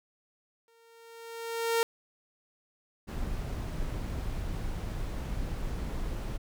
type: tone with exponential growth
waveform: sawtooth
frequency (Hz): 460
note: A#4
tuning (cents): -23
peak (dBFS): -19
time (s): 0.68-1.83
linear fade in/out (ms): 1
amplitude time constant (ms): 250
type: noise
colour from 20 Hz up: brown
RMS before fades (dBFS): -34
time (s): 3.07-6.38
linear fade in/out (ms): 20
effects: none